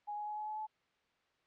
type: tone with pitch steps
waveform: sine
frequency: 830.6 / 836.9 / 843.2 / 849.5 / 855.9 / 862.4 Hz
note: G#5 / G#5 / G#5 / G#5 / A5 / A5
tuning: 0 / +13 / +26 / +39 / -48 / -35 cents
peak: -38 dBFS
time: 0.07-0.67 s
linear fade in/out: 20 ms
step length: 100 ms
effects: white hiss -75 dBFS RMS until 1.46 s + low-pass 3000 Hz 12 dB/octave